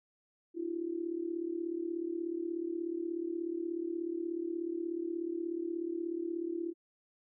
sine tone with amplitude modulation, 338.2 Hz, E4, 44 cents sharp, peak -30 dBFS, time 0.54-6.74 s, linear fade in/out 50 ms, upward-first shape sine, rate 36.6 Hz, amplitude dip 80%, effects none

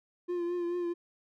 triangle tone with vibrato, 349.2 Hz, F4, in tune, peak -28 dBFS, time 0.28-0.94 s, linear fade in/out 20 ms, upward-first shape triangle, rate 4.6 Hz, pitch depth 37 cents each way, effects none

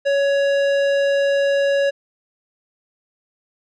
sine tone with tanh clipping, 559 Hz, C#5, 14 cents sharp, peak -17 dBFS, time 0.05-1.91 s, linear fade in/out 20 ms, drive 15 dB, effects none

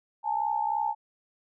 sine tone pair together, 833.8 / 897 Hz, G#5 / A5, +7 / +33 cents, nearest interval minor second, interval 126 cents, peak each -28 dBFS, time 0.23-0.95 s, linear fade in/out 50 ms, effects none

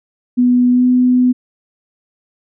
sine tone with pitch glide, 247 to 250.4 Hz, B3 to B3, 0 to +24 cents, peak -8 dBFS, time 0.37-1.33 s, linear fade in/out 20 ms, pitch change +24 cents, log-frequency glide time 0.71-0.84 s, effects none

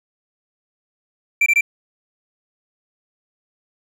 triangle tone bursts, 2349 Hz, D7, in tune, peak -10 dBFS, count 3, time 1.41-1.61 s, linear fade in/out 5 ms, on 52 ms, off 22 ms, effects none

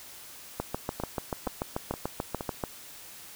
two click trains, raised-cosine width 1 ms, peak -15 / -19 dBFS, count 15 / 4, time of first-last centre 0.6-2.638 / 1-2.408 s, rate 6.87 / 2.13 Hz, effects white hiss -47 dBFS RMS until 3.35 s

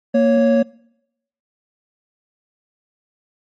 triangle tone pair together, 232.9 / 554.4 Hz, A#3 / C#5, -1 / 0 cents, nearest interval octave + minor third, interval 1501 cents, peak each -12 dBFS, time 0.14-0.63 s, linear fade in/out 10 ms, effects noise-tail reverb RT60 0.8 s tail -24 dB re dry + MP3 32 kbps

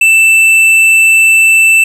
triangle tone with tanh clipping, 2657 Hz, E7, 13 cents sharp, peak -5 dBFS, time 0.01-1.84 s, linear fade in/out 5 ms, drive 13 dB, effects none

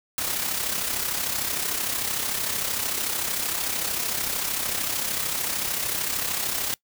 white noise with amplitude modulation, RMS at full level -25 dBFS, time 0.18-6.74 s, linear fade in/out 0 ms, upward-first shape sine, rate 33.3 Hz, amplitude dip 50%, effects noise-tail reverb RT60 0.1 s tail -23 dB re dry

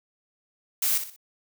blue noise with echo, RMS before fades -24 dBFS, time 0.82-0.98 s, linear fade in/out 5 ms, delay 61 ms, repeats 3, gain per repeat -9 dB, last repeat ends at 1.163 s, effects none

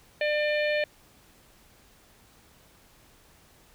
harmonic tone with a mistuned harmonic, 598 Hz, D5, 31 cents sharp, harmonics 1 / 3 / 4 / 5 / 6 / 7, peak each -25 / -31 / -32 / -39 / -42 / -43 dBFS, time 0.21-0.84 s, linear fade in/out 2 ms, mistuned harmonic 7, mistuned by +33 cents, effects pink hiss -58 dBFS RMS until 3.74 s

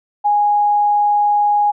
sine tone, 827 Hz, G#5, 8 cents flat, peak -11 dBFS, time 0.24-1.72 s, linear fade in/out 20 ms, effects none

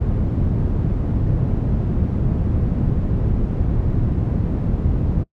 white low-pass noise, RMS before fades -19 dBFS, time 0-5.24 s, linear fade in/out 20 ms, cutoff 140 Hz, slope 12 dB/octave, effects noise-tail reverb RT60 0.1 s tail -23 dB re dry

